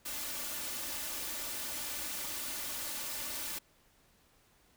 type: noise with comb filter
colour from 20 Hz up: white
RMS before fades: -39 dBFS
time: 0.05-3.59 s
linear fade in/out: 10 ms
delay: 3.4 ms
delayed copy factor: +0.6
effects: pink hiss -67 dBFS RMS until 4.76 s